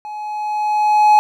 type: tone with level ramp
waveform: triangle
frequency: 845 Hz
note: G#5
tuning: 30 cents sharp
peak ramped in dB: -25 to -4 dBFS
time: 0.05-1.19 s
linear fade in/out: 0 ms
effects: none